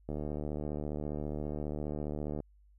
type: click train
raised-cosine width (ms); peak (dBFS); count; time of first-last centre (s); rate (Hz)
2; -24; 174; 0.09-2.403; 74.8
effects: added 50 Hz sine -59 dBFS peak until 2.78 s